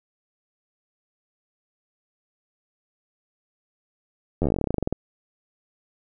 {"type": "slowing click train", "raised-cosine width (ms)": 2, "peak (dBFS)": -10, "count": 20, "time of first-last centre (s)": [4.42, 4.926], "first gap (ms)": 11, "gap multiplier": 1.09, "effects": []}